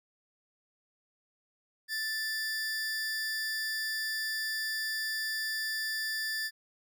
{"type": "tone pair together", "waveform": "45% pulse", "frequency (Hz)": [1760, 4775], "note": ["A6", "D8"], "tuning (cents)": [0, 28], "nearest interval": "octave + perfect fourth", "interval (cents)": 1728, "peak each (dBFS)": [-33, -36], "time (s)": [1.88, 6.51], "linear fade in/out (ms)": 50, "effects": []}